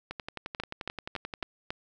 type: two click trains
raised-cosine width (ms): 0.3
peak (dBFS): -17 / -20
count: 5 / 16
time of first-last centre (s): 0.6-1.705 / 0.11-1.426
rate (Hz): 3.62 / 11.4
effects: none